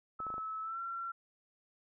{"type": "tone with pitch glide", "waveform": "sine", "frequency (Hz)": [1300, 1361.5], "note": ["E6", "F6"], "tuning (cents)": [-24, -44], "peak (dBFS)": -37, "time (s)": [0.19, 1.12], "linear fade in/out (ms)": 10, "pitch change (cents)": 80, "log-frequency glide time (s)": [0.62, 0.79]}
{"type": "clicks", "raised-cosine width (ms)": 1, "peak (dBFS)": -33, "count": 5, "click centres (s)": [0.203, 0.267, 0.303, 0.341, 0.381]}
{"effects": []}